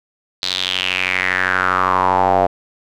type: tone with band-pass filter sweep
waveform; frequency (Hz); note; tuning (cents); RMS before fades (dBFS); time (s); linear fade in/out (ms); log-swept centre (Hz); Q
square; 46.25; F#1; 0; -17; 0.42-2.47; 10; 4200 to 670; 5
effects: none